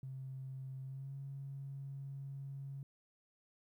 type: tone with pitch glide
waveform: triangle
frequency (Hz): 132.5 to 137.65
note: C3 to C#3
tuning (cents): +22 to -12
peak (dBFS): -39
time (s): 0.03-2.83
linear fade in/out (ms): 2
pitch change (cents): +66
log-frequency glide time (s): 0.84-1.14
effects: tanh soft clip ceiling -41 dBFS + 13-bit